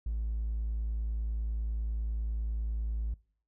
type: tone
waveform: triangle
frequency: 55 Hz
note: A1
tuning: in tune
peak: -27 dBFS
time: 0.06-3.14 s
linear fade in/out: 5 ms
effects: noise-tail reverb RT60 0.5 s tail -25 dB re dry + tanh soft clip ceiling -26 dBFS